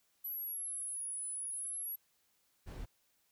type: exponential two-way sweep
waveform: sine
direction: down then up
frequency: 11840 to 10000 to 11500 Hz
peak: -38 dBFS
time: 0.24-1.96 s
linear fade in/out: 10 ms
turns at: 1.28 s
type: noise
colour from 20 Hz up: brown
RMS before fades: -44 dBFS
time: 2.66-2.86 s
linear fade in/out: 20 ms
effects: white hiss -75 dBFS RMS until 3.31 s